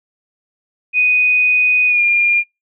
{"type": "tone with pitch glide", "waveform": "sine", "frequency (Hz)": [2489, 2408], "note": ["D#7", "D7"], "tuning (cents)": [0, 43], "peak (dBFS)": -10, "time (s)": [0.93, 2.44], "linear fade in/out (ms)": 50, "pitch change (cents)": -57, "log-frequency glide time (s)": [1.87, 2.02], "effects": ["noise-tail reverb RT60 0.2 s tail -24 dB re dry"]}